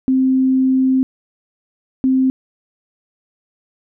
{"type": "tone pair in turn", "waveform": "sine", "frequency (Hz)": [261.6, 261.6], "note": ["C4", "C4"], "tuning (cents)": [0, 0], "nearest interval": "unison", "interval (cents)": 0, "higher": "neither", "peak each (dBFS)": -11, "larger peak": "neither", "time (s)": [[0.08, 1.03], [2.04, 2.3]], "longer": "first", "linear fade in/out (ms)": 0, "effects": []}